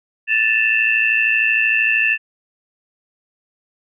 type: tone cluster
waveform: sine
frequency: 1758 / 2606 / 2719 Hz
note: A6 / E7 / F7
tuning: -2 / -20 / -47 cents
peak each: -18 dBFS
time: 0.27-2.18 s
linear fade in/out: 50 ms
effects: none